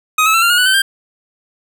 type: tone with pitch steps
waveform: 25% pulse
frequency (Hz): 1255 / 1297.8 / 1342 / 1387.7 / 1435 / 1483.9 / 1534.4 / 1586.7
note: D#6 / E6 / E6 / F6 / F6 / F#6 / G6 / G6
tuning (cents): +15 / -27 / +31 / -11 / +47 / +5 / -37 / +21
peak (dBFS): -6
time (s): 0.18-0.82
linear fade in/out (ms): 5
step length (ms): 80
effects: none